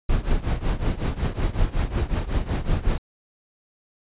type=noise with tremolo; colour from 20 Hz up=brown; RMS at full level=-19 dBFS; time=0.09-2.98 s; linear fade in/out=5 ms; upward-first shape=triangle; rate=5.4 Hz; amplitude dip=90%; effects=resampled to 8000 Hz